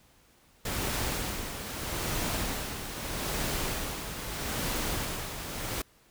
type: noise with tremolo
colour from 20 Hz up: pink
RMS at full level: -31 dBFS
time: 0.65-5.82 s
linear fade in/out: 5 ms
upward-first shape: sine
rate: 0.79 Hz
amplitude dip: 55%
effects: pink hiss -62 dBFS RMS until 6.1 s